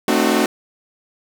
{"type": "chord", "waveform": "sawtooth", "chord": "A diminished seventh", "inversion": "none", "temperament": "equal with one note detuned", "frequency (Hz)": [220, 261.6, 303.1, 370], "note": ["A3", "C4", "Eb4", "Gb4"], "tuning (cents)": [0, 0, -45, 0], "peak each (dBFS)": -16, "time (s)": [0.08, 0.46], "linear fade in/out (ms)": 2, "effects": []}